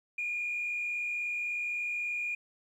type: tone with frequency modulation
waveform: sine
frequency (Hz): 2427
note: D#7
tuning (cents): -44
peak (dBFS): -30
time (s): 0.18-2.35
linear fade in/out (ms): 5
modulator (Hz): 56.4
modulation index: 0.71
effects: tanh soft clip ceiling -27 dBFS + 11-bit